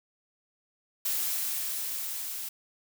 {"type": "noise with level ramp", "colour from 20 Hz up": "blue", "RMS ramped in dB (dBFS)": [-29, -37], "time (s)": [1.05, 2.49], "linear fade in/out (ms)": 5, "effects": []}